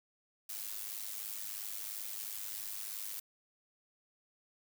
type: noise with amplitude modulation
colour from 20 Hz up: blue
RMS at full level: -39 dBFS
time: 0.49-3.2 s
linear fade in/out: 5 ms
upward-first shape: sine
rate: 103 Hz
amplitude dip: 70%
effects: none